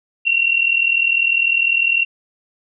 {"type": "tone pair together", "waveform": "sine", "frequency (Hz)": [2726, 2766], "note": ["F7", "F7"], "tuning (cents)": [-43, -17], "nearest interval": "unison", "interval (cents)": 26, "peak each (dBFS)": [-15, -18], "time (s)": [0.25, 2.05], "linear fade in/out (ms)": 20, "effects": []}